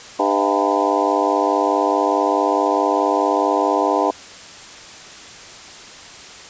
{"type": "harmonic tone with a mistuned harmonic", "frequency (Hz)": 100, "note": "G2", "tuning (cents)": 35, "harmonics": [3, 4, 5, 6, 7, 8, 9, 10], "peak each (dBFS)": [-23, -23, -23, -23, -23, -23, -23, -23], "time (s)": [0.19, 4.11], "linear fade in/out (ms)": 5, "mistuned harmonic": 6, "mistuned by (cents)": 99, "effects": ["white hiss -38 dBFS RMS until 6.49 s", "resampled to 16000 Hz"]}